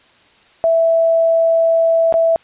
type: tone with dropouts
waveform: sine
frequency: 659.3 Hz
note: E5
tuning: in tune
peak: -10 dBFS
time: 0.64-2.36 s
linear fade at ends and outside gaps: 0 ms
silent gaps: 2.125-2.14 s
effects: white hiss -50 dBFS RMS until 2.43 s + resampled to 8000 Hz